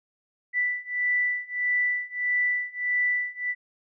sine beating tone pair, 1975.5 / 1977.1 Hz, B6 / B6, 0 / +1 cents, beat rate 1.6 Hz, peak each -27 / -26 dBFS, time 0.53-3.55 s, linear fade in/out 50 ms, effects none

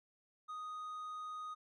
triangle tone, 1244.5 Hz, D#6, in tune, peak -40 dBFS, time 0.48-1.55 s, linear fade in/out 20 ms, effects MP3 48 kbps

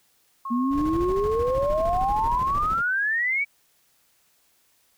sine tone with pitch glide, 1085 to 1071.3 Hz, C#6 to C6, -37 to +41 cents, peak -29 dBFS, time 0.45-2.38 s, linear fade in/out 5 ms, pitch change -22 cents, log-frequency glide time 1.43-1.72 s
sine exponential sweep, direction up, 233.1 to 2300 Hz, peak -21 dBFS, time 0.5-3.45 s, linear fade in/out 20 ms
brown noise with tremolo, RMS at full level -30 dBFS, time 0.7-2.83 s, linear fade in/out 50 ms, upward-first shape square, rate 13 Hz, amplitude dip 55%
effects white hiss -64 dBFS RMS until 4.97 s

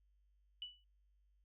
sine tone with exponential decay, 2960 Hz, F#7, in tune, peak -40 dBFS, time 0.62-0.84 s, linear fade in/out 1 ms, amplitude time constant 47 ms, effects added 50 Hz sine -70 dBFS peak until 1.44 s

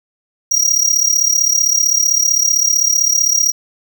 square tone with amplitude modulation, 5710 Hz, F8, 37 cents sharp, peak -8 dBFS, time 0.51-3.52 s, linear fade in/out 10 ms, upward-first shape sine, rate 35.6 Hz, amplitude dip 80%, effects none

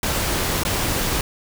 pink noise with dropouts, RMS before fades -22 dBFS, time 0.03-1.21 s, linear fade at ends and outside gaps 2 ms, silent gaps 0.635-0.65 s, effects none

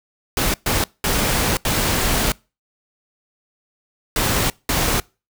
pink noise bursts at uneven times, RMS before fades -19 dBFS, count 6, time 0.37-0.54 / 0.66-0.84 / 1.04-1.57 / 1.65-2.32 / 4.16-4.5 / 4.69-5 s, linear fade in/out 2 ms, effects noise-tail reverb RT60 0.3 s tail -25 dB re dry

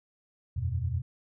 sine chord, E suspended second, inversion none, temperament equal, 82.41 / 92.5 / 123.47 Hz, E2 / F#2 / B2, 0 / 0 / 0 cents, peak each -32 dBFS, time 0.56-1.02 s, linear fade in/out 10 ms, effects none

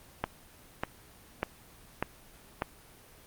click train, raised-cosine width 0.5 ms, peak -13 dBFS, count 5, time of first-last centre 0.24-2.621 s, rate 1.68 Hz, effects pink hiss -55 dBFS RMS until 3.26 s + Opus 24 kbps

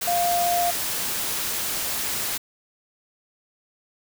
sine tone in noise, 699 Hz, F5, 1 cent sharp, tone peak -20 dBFS, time 0.07-0.71 s, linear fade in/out 10 ms, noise white, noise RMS -27 dBFS, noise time 0.01-2.38 s, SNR +4 dB, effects none

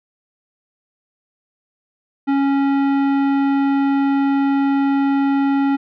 sine tone with tanh clipping, 276.6 Hz, C#4, 4 cents flat, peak -16 dBFS, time 2.27-5.77 s, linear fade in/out 20 ms, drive 15 dB, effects none

